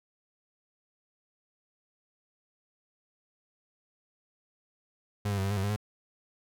35% pulse tone with pitch steps, 102.5 / 100.2 / 96 / 98.5 / 103.1 / 95.9 / 101.9 / 105.4 Hz, G#2 / G2 / G2 / G2 / G#2 / G2 / G#2 / G#2, -22 / +38 / -36 / +9 / -12 / -37 / -32 / +26 cents, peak -26 dBFS, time 5.25-5.762 s, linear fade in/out 5 ms, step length 64 ms, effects none

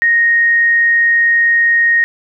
sine tone, 1864.7 Hz, A#6, in tune, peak -8 dBFS, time 0.02-2.04 s, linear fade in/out 0 ms, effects none

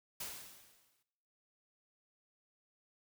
white noise with exponential decay, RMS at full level -41 dBFS, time 0.2-1.03 s, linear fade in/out 5 ms, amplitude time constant 180 ms, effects noise-tail reverb RT60 1.0 s tail -19 dB re dry

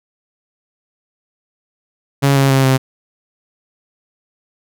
sawtooth tone with pitch steps, 139.1 / 136.71 / 134.36 / 132.05 Hz, C#3 / C#3 / C3 / C3, +6 / -24 / +46 / +16 cents, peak -6 dBFS, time 2.22-2.78 s, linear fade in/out 20 ms, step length 140 ms, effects none

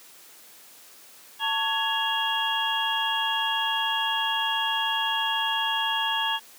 sine tone cluster, 892 / 1121 / 1674 / 2794 / 3305 Hz, A5 / C#6 / G#6 / F7 / G#7, +23 / +19 / +13 / 0 / -9 cents, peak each -28 / -35 / -30 / -31 / -28 dBFS, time 1.39-6.4 s, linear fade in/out 50 ms, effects white hiss -50 dBFS RMS until 6.58 s + high-pass 200 Hz 12 dB/octave

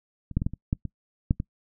clicks, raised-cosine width 5 ms, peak -25 / -10 / -15 / -13 / -23 / -11 / -20 / -8 / -16 dBFS, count 9, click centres 0.313 / 0.37 / 0.419 / 0.465 / 0.536 / 0.729 / 0.853 / 1.309 / 1.401 s, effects noise-tail reverb RT60 0.1 s tail -24 dB re dry

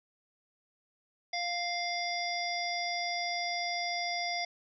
harmonic tone, 698.5 Hz, F5, in tune, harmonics 1 / 3 / 5 / 7 / 8, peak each -35 / -36 / -43 / -38 / -42 dBFS, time 1.33-4.45 s, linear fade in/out 5 ms, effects none

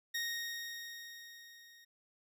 20% pulse tone with level ramp, 1864.7 Hz, A#6, in tune, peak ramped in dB -29 to -53 dBFS, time 0.14-1.85 s, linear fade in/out 10 ms, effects none

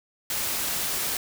white noise, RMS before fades -28 dBFS, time 0.3-1.17 s, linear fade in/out 2 ms, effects none

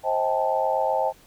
sine chord, A half-diminished seventh, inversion first, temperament just, 528 / 633.6 / 792 / 880 Hz, C5 / Eb5 / G5 / A5, +16 / +31 / +18 / 0 cents, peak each -26 dBFS, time 0.03-1.13 s, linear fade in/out 50 ms, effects pink hiss -54 dBFS RMS until 1.26 s

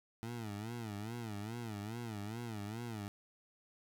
20% pulse tone with vibrato, 110.3 Hz, A2, 5 cents sharp, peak -36 dBFS, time 0.23-3.08 s, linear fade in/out 0 ms, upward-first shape sine, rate 2.4 Hz, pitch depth 150 cents each way, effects none

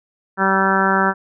harmonic tone, 192.7 Hz, G3, 29 cents flat, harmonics 1 / 2 / 3 / 4 / 5 / 6 / 7 / 8 / 9, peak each -21 / -23 / -26 / -23 / -21 / -26 / -20 / -21 / -25 dBFS, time 0.37-1.14 s, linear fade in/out 50 ms, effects none

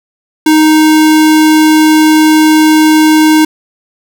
square tone, 311.1 Hz, D#4, in tune, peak -4 dBFS, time 0.46-3.45 s, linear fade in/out 5 ms, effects none

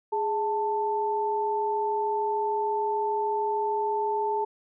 sine tone pair together, 415.9 / 883.3 Hz, G#4 / A5, +2 / +6 cents, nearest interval octave + minor second, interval 1304 cents, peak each -28 / -26 dBFS, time 0.12-4.45 s, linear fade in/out 10 ms, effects none

